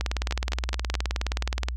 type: two click trains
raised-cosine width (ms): 0.2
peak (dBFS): -11 / -10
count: 4 / 33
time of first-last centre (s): 0.31-0.942 / 0.01-1.685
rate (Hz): 4.75 / 19.1
effects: added 60 Hz sine -28 dBFS peak until 1.76 s